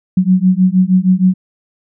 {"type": "beating tone pair", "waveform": "sine", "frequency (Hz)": [182, 188.4], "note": ["F#3", "F#3"], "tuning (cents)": [-28, 32], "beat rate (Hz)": 6.4, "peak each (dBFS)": -11, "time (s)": [0.17, 1.34], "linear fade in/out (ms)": 5, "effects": []}